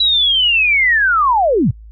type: linear sweep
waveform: sine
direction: down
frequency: 3951 to 90 Hz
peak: -10 dBFS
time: 0-1.71 s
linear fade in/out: 5 ms
effects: noise-tail reverb RT60 0.1 s tail -22 dB re dry + added 54 Hz sine -34 dBFS peak until 1.91 s